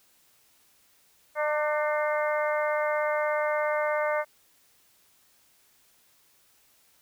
harmonic tone with a mistuned harmonic, 301.4 Hz, D4, 45 cents sharp, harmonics 2 / 3 / 4 / 5 / 6 / 7, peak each -26 / -33 / -33 / -35 / -38 / -35 dBFS, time 1.35-4.25 s, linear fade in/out 50 ms, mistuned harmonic 4, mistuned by -25 cents, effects white hiss -63 dBFS RMS until 7.01 s

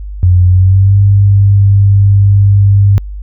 sine tone with pitch glide, 90.3 to 99.62 Hz, F#2 to G2, -42 to +28 cents, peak -3 dBFS, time 0.23-2.98 s, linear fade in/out 0 ms, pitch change +170 cents, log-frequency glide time 0.47-0.96 s, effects added 50 Hz sine -20 dBFS peak until 3.22 s

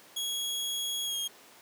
sawtooth tone with pitch glide, 3322 to 3250 Hz, G#7 to G#7, 0 to -38 cents, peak -28 dBFS, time 0.16-1.28 s, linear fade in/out 10 ms, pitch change -38 cents, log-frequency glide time 1.05-1.16 s, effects pink hiss -54 dBFS RMS until 1.61 s + high-pass 300 Hz 12 dB/octave

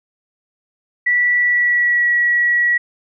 sine tone with pitch glide, 1955 to 1925.9 Hz, B6 to B6, -18 to -44 cents, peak -12 dBFS, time 1.06-2.78 s, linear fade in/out 10 ms, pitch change -26 cents, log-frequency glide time 1.37-2.1 s, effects none

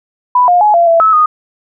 sine tone with pitch steps, 991 / 710 / 842 / 685 / 667 / 1298 / 1236 Hz, B5 / F5 / G#5 / F5 / E5 / E6 / D#6, +6 / +28 / +24 / -34 / +20 / -27 / -12 cents, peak -5 dBFS, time 0.35-1.26 s, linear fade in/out 5 ms, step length 130 ms, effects none

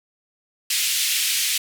pink band-pass noise, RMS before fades -22 dBFS, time 0.7-1.58 s, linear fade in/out 5 ms, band 2400 to 15000 Hz, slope 24 dB/octave, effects none

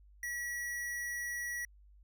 square tone, 1930 Hz, B6, 40 cents flat, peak -37 dBFS, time 0.23-1.65 s, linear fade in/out 2 ms, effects added 50 Hz sine -57 dBFS peak until 2.03 s

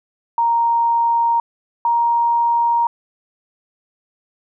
sine tone pair in turn, 932.3 / 938.2 Hz, A#5 / A#5, 0 / +11 cents, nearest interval unison, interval 11 cents, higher second, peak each -13 dBFS, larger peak neither, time 0.38-1.4 / 1.85-2.87 s, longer neither, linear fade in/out 2 ms, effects none

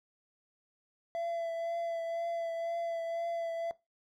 triangle tone with vibrato, 672 Hz, E5, 33 cents sharp, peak -31 dBFS, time 1.15-3.71 s, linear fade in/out 0 ms, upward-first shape triangle, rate 2 Hz, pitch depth 22 cents each way, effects noise-tail reverb RT60 0.2 s tail -17 dB re dry

